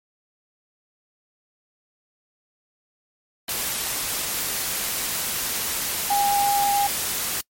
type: tone in noise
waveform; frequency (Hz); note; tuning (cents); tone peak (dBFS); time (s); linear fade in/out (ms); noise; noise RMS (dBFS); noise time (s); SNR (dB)
sine; 808; G#5; -48; -18; 6.1-6.87; 5; white; -26; 3.48-7.41; +5
effects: noise-tail reverb RT60 0.1 s tail -25 dB re dry + MP3 64 kbps